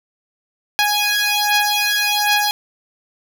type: beating tone pair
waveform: 10% pulse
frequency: 829 / 830.3 Hz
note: G#5 / G#5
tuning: -3 / -1 cents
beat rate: 1.3 Hz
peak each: -10 dBFS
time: 0.79-2.51 s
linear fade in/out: 0 ms
effects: none